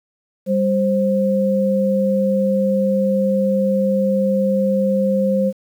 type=tone pair together; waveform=sine; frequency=197.4 / 527 Hz; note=G3 / C5; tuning=+12 / +12 cents; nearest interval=octave + perfect fourth; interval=1700 cents; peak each=-17 dBFS; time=0.46-5.53 s; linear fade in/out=50 ms; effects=8-bit